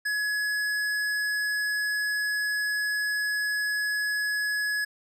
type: tone with hard clipping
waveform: sine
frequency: 1689 Hz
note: G#6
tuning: 29 cents sharp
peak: -27 dBFS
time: 0.05-4.85 s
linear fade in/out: 10 ms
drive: 13 dB
effects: none